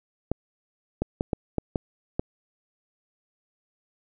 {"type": "clicks", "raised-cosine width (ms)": 2, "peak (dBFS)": -11, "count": 7, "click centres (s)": [0.316, 1.02, 1.209, 1.332, 1.583, 1.758, 2.195], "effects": []}